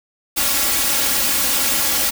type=noise with comb filter; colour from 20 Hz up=white; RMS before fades=-18 dBFS; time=0.36-2.11 s; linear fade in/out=20 ms; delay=3.6 ms; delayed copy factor=+0.95; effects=none